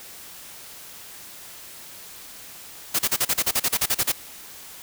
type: noise bursts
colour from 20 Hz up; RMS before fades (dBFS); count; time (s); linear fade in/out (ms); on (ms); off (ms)
white; -21; 14; 2.94-4.122; 10; 51; 36
effects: white hiss -42 dBFS RMS until 4.82 s